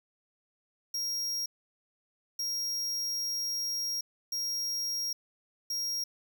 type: tone bursts at uneven times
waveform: 45% pulse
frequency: 5600 Hz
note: F8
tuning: 4 cents sharp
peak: -31 dBFS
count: 4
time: 0.94-1.46 / 2.39-4.01 / 4.32-5.13 / 5.7-6.04 s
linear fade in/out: 5 ms
effects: 12-bit